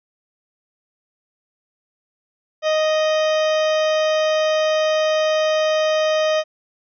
harmonic tone, 622.3 Hz, D#5, in tune, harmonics 1 / 2 / 3 / 4 / 5 / 6 / 8 / 9 / 10, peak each -16 / -27 / -29 / -32 / -30 / -34 / -37 / -39 / -42 dBFS, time 2.62-6.44 s, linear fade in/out 50 ms, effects none

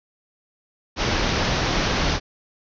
pink low-pass noise, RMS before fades -22 dBFS, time 0.96-2.2 s, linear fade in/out 50 ms, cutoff 6100 Hz, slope 96 dB/octave, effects none

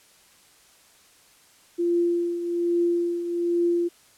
sine tone with tremolo, 345 Hz, F4, 21 cents flat, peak -18 dBFS, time 1.78-3.89 s, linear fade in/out 20 ms, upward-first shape triangle, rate 1.2 Hz, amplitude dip 65%, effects white hiss -56 dBFS RMS until 4.17 s + low-pass 11000 Hz 12 dB/octave

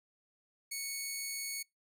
10% pulse tone, 2217 Hz, C#7, in tune, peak -28 dBFS, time 0.71-1.63 s, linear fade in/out 10 ms, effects noise-tail reverb RT60 0.2 s tail -26 dB re dry

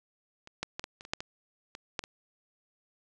clicks, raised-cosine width 0.2 ms, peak -30 / -15 / -18 / -20 / -28 / -28 / -12 / -20 / -24 / -14 / -25 dBFS, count 11, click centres 0.474 / 0.63 / 0.795 / 0.841 / 1.009 / 1.051 / 1.135 / 1.205 / 1.751 / 1.992 / 2.039 s, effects resampled to 24000 Hz + 9-bit

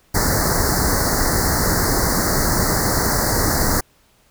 pink band-stop noise, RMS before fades -18 dBFS, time 0.14-3.81 s, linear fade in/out 10 ms, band 2000 to 4300 Hz, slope 96 dB/octave, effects pink hiss -57 dBFS RMS until 4.3 s

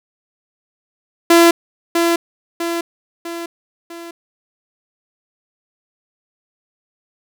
sawtooth tone with echo, 338.4 Hz, E4, 45 cents sharp, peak -3 dBFS, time 1.3-1.51 s, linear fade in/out 5 ms, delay 650 ms, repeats 4, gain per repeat -6 dB, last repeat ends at 4.11 s, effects none

